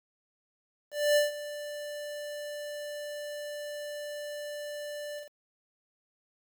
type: tone with ADSR envelope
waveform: square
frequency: 589 Hz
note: D5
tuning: 5 cents sharp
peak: -21 dBFS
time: 0.91-5.3 s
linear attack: 250 ms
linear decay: 150 ms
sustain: -16 dB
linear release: 140 ms
effects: 9-bit